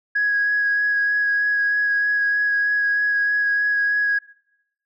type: tone with vibrato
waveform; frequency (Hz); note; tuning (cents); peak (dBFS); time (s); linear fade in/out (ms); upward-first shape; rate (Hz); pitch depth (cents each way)
sine; 1661.2; G#6; 0; -16; 0.15-4.19; 10; sine; 3.2; 10
effects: noise-tail reverb RT60 0.8 s tail -21 dB re dry + tanh soft clip ceiling -12 dBFS

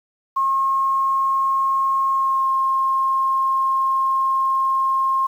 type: tone with pitch glide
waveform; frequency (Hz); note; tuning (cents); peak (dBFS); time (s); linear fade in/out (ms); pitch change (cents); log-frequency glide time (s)
sine; 1077 to 1067.1; C6 to C6; +50 to +34; -16; 0.36-5.27; 10; -16; 2.1-2.48
effects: 8-bit

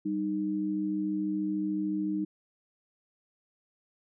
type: tone pair together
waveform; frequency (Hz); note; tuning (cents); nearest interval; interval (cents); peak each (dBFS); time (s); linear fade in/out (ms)
sine; 194.8 / 308.6; G3 / D#4; -11 / -14; minor sixth; 797; -33 / -29; 0.05-2.25; 10
effects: none

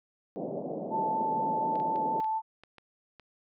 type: band-pass noise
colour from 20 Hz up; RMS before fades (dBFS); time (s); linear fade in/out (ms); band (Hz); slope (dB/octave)
white; -36; 0.36-2.2; 0; 150 to 690; 48
type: tone with vibrato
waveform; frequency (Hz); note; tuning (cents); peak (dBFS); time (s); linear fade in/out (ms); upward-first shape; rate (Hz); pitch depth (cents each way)
sine; 880; A5; 0; -27; 0.9-2.42; 50; sine; 4.2; 10
type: clicks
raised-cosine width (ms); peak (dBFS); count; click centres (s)
0.3; -34; 8; 1.756 / 1.8 / 1.959 / 2.205 / 2.244 / 2.636 / 2.783 / 3.197
effects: none

